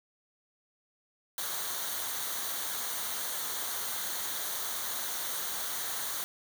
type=noise with comb filter; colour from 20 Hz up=white; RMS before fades=-35 dBFS; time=1.38-6.24 s; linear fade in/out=0 ms; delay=0.39 ms; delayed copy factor=-0.6; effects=none